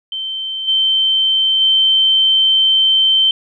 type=tone with level steps; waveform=sine; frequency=3105 Hz; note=G7; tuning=17 cents flat; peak=-20 / -11 / -9 dBFS; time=0.12-3.31 s; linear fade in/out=2 ms; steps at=0.67 / 1.6 s; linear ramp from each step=20 ms; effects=none